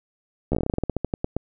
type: slowing click train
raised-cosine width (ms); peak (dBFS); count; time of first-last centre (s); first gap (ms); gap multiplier
2; -10; 18; 0.52-1.366; 13; 1.15
effects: none